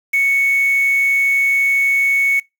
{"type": "tone with quantisation", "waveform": "sine", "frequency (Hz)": 2217, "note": "C#7", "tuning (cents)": 0, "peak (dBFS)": -12, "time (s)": [0.13, 2.4], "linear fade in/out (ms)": 10, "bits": 5, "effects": ["noise-tail reverb RT60 0.2 s tail -24 dB re dry"]}